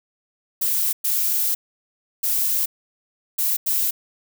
violet noise bursts at uneven times, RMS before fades -21 dBFS, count 5, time 0.61-0.93 / 1.04-1.55 / 2.23-2.66 / 3.38-3.57 / 3.66-3.91 s, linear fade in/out 10 ms, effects none

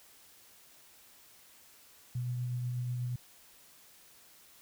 sine tone with tremolo, 123.47 Hz, B2, in tune, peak -31 dBFS, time 2.15-3.16 s, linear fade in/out 5 ms, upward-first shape triangle, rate 8.2 Hz, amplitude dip 25%, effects white hiss -59 dBFS RMS until 4.61 s

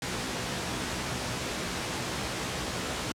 pink noise with comb filter, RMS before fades -32 dBFS, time 0.02-3.12 s, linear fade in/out 2 ms, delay 16 ms, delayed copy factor +0.5, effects high-pass 80 Hz 12 dB/octave + low-pass 8000 Hz 12 dB/octave

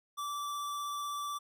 square tone with vibrato, 1163 Hz, D6, 17 cents flat, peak -36 dBFS, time 0.17-1.39 s, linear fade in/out 20 ms, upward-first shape triangle, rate 16 Hz, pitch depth 9 cents each way, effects none

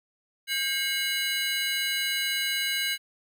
square tone cluster, 1599 / 2167 / 2920 / 3992 Hz, G6 / C#7 / F#7 / B7, +34 / -40 / -24 / +18 cents, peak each -33 / -32 / -32 / -32 dBFS, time 0.47-2.98 s, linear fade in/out 50 ms, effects none

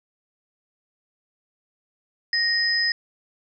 sine tone pair together, 1864.7 / 5046 Hz, A#6 / D#8, 0 / +23 cents, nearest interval octave + perfect fourth, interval 1723 cents, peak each -22 / -22 dBFS, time 2.33-2.92 s, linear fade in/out 2 ms, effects none

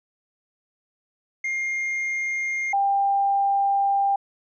triangle / sine tone pair in turn, 2121 / 794.5 Hz, C7 / G5, +23 / +23 cents, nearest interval octave + perfect fourth, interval 1700 cents, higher first, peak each -22 / -18 dBFS, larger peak second, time 1.44-2.73 / 2.73-4.16 s, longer second, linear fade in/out 5 ms, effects resampled to 16000 Hz

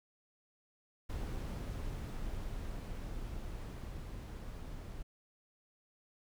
brown noise with level ramp, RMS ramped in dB -39 to -45 dBFS, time 1.09-5.03 s, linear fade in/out 10 ms, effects none

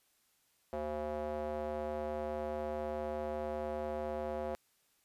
square tone with band-pass filter, 75.4 Hz, D2, 46 cents sharp, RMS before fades -38 dBFS, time 0.73-4.55 s, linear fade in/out 0 ms, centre 600 Hz, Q 2.8, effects white hiss -73 dBFS RMS until 5.04 s + resampled to 32000 Hz

